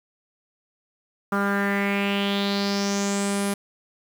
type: tone with low-pass filter sweep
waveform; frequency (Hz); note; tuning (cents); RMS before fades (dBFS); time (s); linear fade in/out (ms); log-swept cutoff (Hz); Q
sawtooth; 200; G3; +35; -24; 1.32-3.54; 5; 1300 to 11000; 4.8
effects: 7-bit